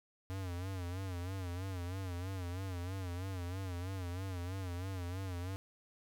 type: tone with vibrato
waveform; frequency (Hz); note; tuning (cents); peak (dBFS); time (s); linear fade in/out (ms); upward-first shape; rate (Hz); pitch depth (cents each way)
square; 91.7; F#2; -15; -39; 0.3-5.56; 0; sine; 3.1; 95
effects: none